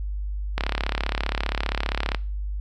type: click train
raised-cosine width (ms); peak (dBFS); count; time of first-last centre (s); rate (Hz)
0.3; -8; 56; 0.58-2.147; 35.1
effects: noise-tail reverb RT60 0.4 s tail -22 dB re dry + added 50 Hz sine -26 dBFS peak until 2.6 s